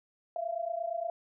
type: tone pair together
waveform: sine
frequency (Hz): 659.3 / 687.9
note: E5 / F5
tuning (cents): 0 / -26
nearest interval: minor second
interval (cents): 74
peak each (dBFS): -35 / -34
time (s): 0.36-1.1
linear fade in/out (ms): 2
effects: none